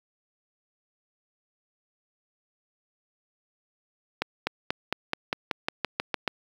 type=accelerating click train; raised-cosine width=0.3 ms; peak=-9 dBFS; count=12; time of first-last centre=4.22-6.277 s; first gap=250 ms; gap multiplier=0.94; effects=high-pass 150 Hz 12 dB/octave + 7-bit